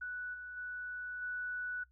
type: tone with level steps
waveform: sine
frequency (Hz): 1480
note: F#6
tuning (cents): 0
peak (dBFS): -38 / -43 / -39 / -36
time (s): 0.01-1.84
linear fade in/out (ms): 10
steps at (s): 0.33 / 0.56 / 1.21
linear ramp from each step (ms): 20
effects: noise-tail reverb RT60 0.1 s tail -19 dB re dry + added 63 Hz sine -65 dBFS peak until 1.91 s